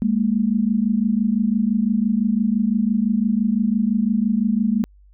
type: tone pair together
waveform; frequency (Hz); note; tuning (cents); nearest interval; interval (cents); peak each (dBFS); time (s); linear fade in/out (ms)
sine; 204.2 / 230.1; G#3 / A#3; -29 / -22; major second; 207; -19; 0.02-4.84; 0
effects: added 49 Hz sine -47 dBFS peak until 5.13 s